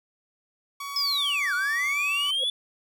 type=tone with pitch glide; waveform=sawtooth; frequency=1127 to 1148 Hz; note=C#6 to D6; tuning=+28 to -40 cents; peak=-29 dBFS; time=0.8-2.31 s; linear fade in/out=5 ms; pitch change=+32 cents; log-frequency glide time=1.01-1.47 s
type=linear two-way sweep; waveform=triangle; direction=down then up; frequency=5220 to 1400 to 3490 Hz; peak=-22 dBFS; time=0.96-2.5 s; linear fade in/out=2 ms; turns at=1.54 s
type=tone with exponential growth; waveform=sine; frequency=523.3 Hz; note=C5; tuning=in tune; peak=-29 dBFS; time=2.35-2.44 s; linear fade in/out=5 ms; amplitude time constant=18 ms
effects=none